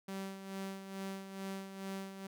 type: tone with tremolo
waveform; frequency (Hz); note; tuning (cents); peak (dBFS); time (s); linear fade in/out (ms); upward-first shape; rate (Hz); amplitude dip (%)
sawtooth; 193.6; G3; -21; -35; 0.08-2.27; 5; sine; 2.3; 60
effects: none